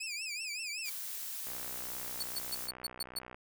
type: tone with vibrato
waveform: 20% pulse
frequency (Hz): 2489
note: D#7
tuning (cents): 0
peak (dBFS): -32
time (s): 0-0.9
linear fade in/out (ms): 10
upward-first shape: triangle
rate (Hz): 5.3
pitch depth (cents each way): 160
type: noise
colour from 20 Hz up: blue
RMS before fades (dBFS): -41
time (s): 0.83-2.7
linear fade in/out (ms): 50
type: click train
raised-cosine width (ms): 0.5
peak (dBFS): -32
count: 118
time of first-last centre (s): 1.47-3.345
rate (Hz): 62.4
type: tone bursts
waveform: sawtooth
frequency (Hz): 4435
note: C#8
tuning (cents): 0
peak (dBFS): -31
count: 7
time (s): 2.2-3.19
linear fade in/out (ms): 5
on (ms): 30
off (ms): 130
effects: none